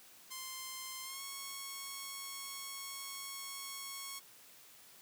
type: tone with pitch glide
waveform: 5% pulse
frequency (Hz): 1046.5 to 1099.8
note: C6 to C#6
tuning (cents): 0 to -14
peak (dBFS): -31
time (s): 0.3-4.2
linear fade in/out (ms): 20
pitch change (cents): +86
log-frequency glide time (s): 1.03-1.22
effects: white hiss -59 dBFS RMS until 5.01 s + high-pass 100 Hz 12 dB/octave